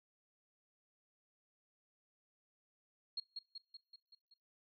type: tone with echo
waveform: sine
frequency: 4275 Hz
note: C8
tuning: 36 cents sharp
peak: -37 dBFS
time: 3.17-3.2 s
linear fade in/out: 5 ms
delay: 190 ms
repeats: 6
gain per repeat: -4 dB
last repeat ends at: 4.34 s
effects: noise-tail reverb RT60 0.6 s tail -26 dB re dry